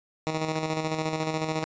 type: tone with tremolo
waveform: 10% pulse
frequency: 157.7 Hz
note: D#3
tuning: 24 cents sharp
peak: -17 dBFS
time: 0.27-1.64 s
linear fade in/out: 0 ms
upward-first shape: square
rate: 14 Hz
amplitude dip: 45%
effects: resampled to 16000 Hz